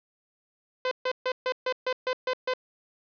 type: tone bursts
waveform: sawtooth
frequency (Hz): 510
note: C5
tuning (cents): -44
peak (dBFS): -21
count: 9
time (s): 0.85-2.537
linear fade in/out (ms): 2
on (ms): 63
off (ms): 140
effects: resampled to 11025 Hz + 9-bit